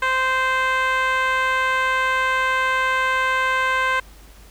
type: tone with band-pass filter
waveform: 10% pulse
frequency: 520 Hz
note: C5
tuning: 11 cents flat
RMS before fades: -20 dBFS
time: 0.02-4 s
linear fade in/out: 5 ms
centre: 1300 Hz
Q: 1.4
effects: added 50 Hz sine -44 dBFS peak until 4.5 s + pink hiss -49 dBFS RMS until 4.5 s